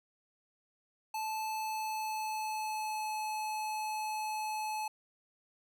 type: tone with pitch glide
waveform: square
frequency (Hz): 872 to 860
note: A5 to A5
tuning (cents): -16 to -40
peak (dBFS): -35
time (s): 1.14-4.88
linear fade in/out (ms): 5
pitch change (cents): -24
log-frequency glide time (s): 1.5-3.13
effects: none